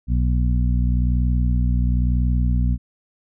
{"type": "harmonic tone", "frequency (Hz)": 61, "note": "B1", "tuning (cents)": -21, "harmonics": [1, 2, 3, 4], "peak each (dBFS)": [-17, -23, -27, -29], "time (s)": [0.07, 2.78], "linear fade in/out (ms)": 50, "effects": []}